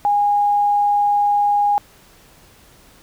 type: tone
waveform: sine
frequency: 820 Hz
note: G#5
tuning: 22 cents flat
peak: -13 dBFS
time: 0.05-1.78 s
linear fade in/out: 0 ms
effects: pink hiss -49 dBFS RMS until 3.02 s